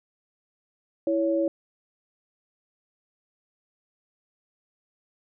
sine tone pair together, 329.6 / 559 Hz, E4 / C#5, 0 / +14 cents, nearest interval major sixth, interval 914 cents, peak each -24 dBFS, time 1.07-1.48 s, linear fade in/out 2 ms, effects none

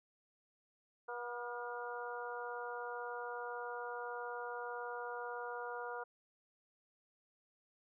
harmonic tone with a mistuned harmonic, 241.8 Hz, B3, 36 cents flat, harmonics 2 / 3 / 4 / 5 / 6, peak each -45 / -48 / -47 / -50 / -47 dBFS, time 1.08-6.04 s, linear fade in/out 10 ms, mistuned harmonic 6, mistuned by -31 cents, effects none

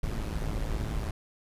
brown noise with amplitude modulation, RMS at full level -28 dBFS, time 0.03-1.11 s, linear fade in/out 5 ms, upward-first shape sine, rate 108 Hz, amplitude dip 70%, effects resampled to 32000 Hz

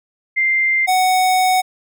sine / square tone pair in turn, 2093 / 743.2 Hz, C7 / F#5, 0 / +7 cents, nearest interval octave + tritone, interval 1793 cents, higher first, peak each -13 dBFS, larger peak neither, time 0.36-0.87 / 0.87-1.62 s, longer second, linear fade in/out 20 ms, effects none

